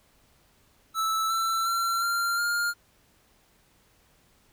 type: tone with pitch steps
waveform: square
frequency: 1314 / 1337 / 1360.3 / 1384.1 / 1408.3 Hz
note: E6 / E6 / F6 / F6 / F6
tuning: -6 / +24 / -46 / -16 / +14 cents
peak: -25 dBFS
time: 0.94-2.74 s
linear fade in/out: 50 ms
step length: 360 ms
effects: pink hiss -63 dBFS RMS until 4.52 s